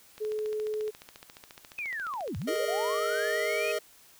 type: click train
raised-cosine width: 0.2 ms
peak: -28 dBFS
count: 35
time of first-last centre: 0.18-2.558 s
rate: 14.3 Hz
type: tone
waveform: sine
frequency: 428.3 Hz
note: A4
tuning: 47 cents flat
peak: -29 dBFS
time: 0.2-0.91 s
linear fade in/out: 20 ms
type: linear two-way sweep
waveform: sine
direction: down then up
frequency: 2553 to 77.78 to 2553 Hz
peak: -32 dBFS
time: 1.78-3.72 s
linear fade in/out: 5 ms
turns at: 2.37 s
type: chord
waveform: square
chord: Ab suspended second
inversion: none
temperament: equal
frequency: 415.3 / 466.2 / 622.3 Hz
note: Ab4 / Bb4 / Eb5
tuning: 0 / 0 / 0 cents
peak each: -34 / -34 / -32 dBFS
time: 2.47-3.79 s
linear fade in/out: 10 ms
effects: white hiss -57 dBFS RMS until 4.19 s